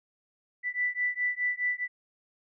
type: beating tone pair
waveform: sine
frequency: 1975.5 / 1980.3 Hz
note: B6 / B6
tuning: 0 / +4 cents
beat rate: 4.8 Hz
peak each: -30 / -30 dBFS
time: 0.63-1.88 s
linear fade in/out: 50 ms
effects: none